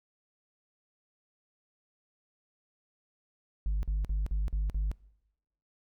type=tone bursts; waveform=sine; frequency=50.5 Hz; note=G#1; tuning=48 cents flat; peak=-24 dBFS; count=6; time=3.66-4.915 s; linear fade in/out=0 ms; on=170 ms; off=47 ms; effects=noise-tail reverb RT60 0.9 s tail -24 dB re dry + tanh soft clip ceiling -26 dBFS